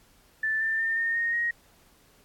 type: tone with pitch steps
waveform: sine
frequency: 1760 / 1783.5 / 1807.4 / 1831.6 / 1856.1 / 1880.9 Hz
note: A6 / A6 / A6 / A#6 / A#6 / A#6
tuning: 0 / +23 / +46 / -31 / -8 / +15 cents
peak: -24 dBFS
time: 0.43-1.51 s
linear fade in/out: 5 ms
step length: 180 ms
effects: pink hiss -60 dBFS RMS until 2.24 s + AAC 64 kbps